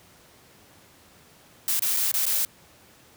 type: noise with dropouts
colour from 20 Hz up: blue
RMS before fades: -24 dBFS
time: 1.68-2.45 s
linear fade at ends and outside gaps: 1 ms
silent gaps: 1.794-1.821 / 1.966-1.97 / 2.116-2.14 / 2.255-2.265 s
effects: pink hiss -54 dBFS RMS until 3.16 s + high-pass 80 Hz 12 dB/octave